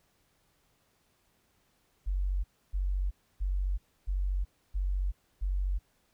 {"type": "tone bursts", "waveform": "sine", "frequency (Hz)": 47.03, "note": "F#1", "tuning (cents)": 29, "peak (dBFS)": -27, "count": 6, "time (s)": [2.06, 5.79], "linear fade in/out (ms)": 20, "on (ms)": 380, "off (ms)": 290, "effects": ["pink hiss -71 dBFS RMS until 6.13 s"]}